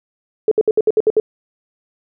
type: tone bursts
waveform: sine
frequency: 433.4 Hz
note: A4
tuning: 26 cents flat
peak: -9 dBFS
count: 8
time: 0.48-1.2 s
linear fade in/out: 2 ms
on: 34 ms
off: 64 ms
effects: none